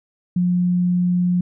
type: tone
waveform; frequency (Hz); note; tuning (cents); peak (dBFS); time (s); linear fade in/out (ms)
sine; 178.3; F3; +36; -15; 0.36-1.41; 5
effects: none